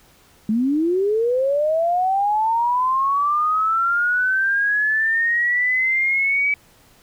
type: linear sweep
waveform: sine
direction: up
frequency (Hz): 207.7 to 2293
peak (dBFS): -16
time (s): 0.49-6.54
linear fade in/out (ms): 2
effects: pink hiss -53 dBFS RMS until 7.02 s